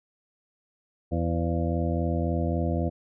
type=harmonic tone with a mistuned harmonic; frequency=83.7 Hz; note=E2; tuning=27 cents sharp; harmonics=1 / 2 / 3 / 4 / 6 / 7 / 8; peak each=-27 / -30 / -32 / -33 / -35 / -35 / -36 dBFS; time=1.11-2.9 s; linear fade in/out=20 ms; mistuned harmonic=8; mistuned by=+54 cents; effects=none